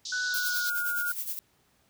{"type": "band-pass noise", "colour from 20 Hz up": "pink", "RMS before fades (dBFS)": -37, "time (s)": [0.05, 0.7], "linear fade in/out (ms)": 5, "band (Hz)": [3800, 6400], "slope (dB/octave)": 48}
{"type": "tone with pitch glide", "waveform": "sine", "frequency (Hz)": [1489, 1433.3], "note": ["F#6", "F6"], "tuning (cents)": [11, 45], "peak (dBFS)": -28, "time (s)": [0.12, 1.12], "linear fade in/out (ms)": 5, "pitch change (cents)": -66, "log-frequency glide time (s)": [0.23, 0.74]}
{"type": "noise with tremolo", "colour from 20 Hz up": "violet", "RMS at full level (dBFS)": -32, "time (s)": [0.34, 1.39], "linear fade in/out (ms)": 0, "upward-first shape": "sine", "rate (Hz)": 9.6, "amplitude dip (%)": 65}
{"effects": ["pink hiss -67 dBFS RMS until 1.89 s", "high-pass 60 Hz 12 dB/octave"]}